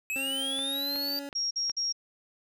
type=linear sweep; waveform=square; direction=up; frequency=2524 to 4680 Hz; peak=-30 dBFS; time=0.1-1.19 s; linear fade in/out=0 ms
type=tone with pitch glide; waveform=25% pulse; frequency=270.1 to 281.7 Hz; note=C#4 to C#4; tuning=-45 to +28 cents; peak=-33 dBFS; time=0.16-1.29 s; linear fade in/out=0 ms; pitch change=+73 cents; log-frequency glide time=0.58-0.88 s
type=click train; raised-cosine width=0.3 ms; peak=-26 dBFS; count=4; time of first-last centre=0.59-1.697 s; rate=2.71 Hz
type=tone bursts; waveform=sine; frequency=5588 Hz; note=F8; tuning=in tune; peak=-27 dBFS; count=3; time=1.35-1.926 s; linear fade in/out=10 ms; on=160 ms; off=48 ms
effects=none